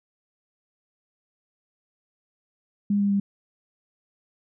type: tone with pitch steps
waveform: sine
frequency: 203.2 / 201.3 / 199.48 Hz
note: G#3 / G3 / G3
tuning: -38 / +46 / +30 cents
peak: -19 dBFS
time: 2.9-3.2 s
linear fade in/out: 5 ms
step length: 100 ms
effects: none